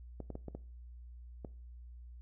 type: clicks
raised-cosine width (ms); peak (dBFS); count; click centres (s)
2; -29; 6; 0.203 / 0.303 / 0.354 / 0.483 / 0.55 / 1.448
effects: noise-tail reverb RT60 0.4 s tail -20 dB re dry + added 60 Hz sine -48 dBFS peak until 2.21 s